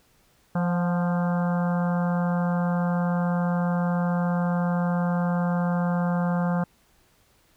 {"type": "harmonic tone with a mistuned harmonic", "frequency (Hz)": 174.61, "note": "F3", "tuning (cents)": 0, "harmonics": [1, 3, 4, 5, 6, 7, 8, 9], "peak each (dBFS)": [-22, -32, -34, -36, -38, -39, -40, -41], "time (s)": [0.55, 6.64], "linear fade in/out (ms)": 5, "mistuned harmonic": 4, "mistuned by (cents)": 47, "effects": ["pink hiss -62 dBFS RMS until 7.56 s"]}